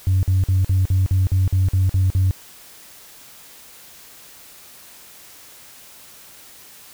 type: tone bursts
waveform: sine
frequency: 94 Hz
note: F#2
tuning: 28 cents sharp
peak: -12 dBFS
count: 11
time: 0.07-2.31 s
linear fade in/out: 0 ms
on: 160 ms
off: 48 ms
effects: tanh soft clip ceiling -11 dBFS + white hiss -44 dBFS RMS until 6.93 s